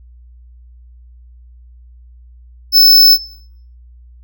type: tone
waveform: square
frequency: 5260 Hz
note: E8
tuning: 5 cents flat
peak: -4 dBFS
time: 2.72-3.18 s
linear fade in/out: 50 ms
effects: noise-tail reverb RT60 0.6 s tail -19 dB re dry + added 60 Hz sine -38 dBFS peak until 4.23 s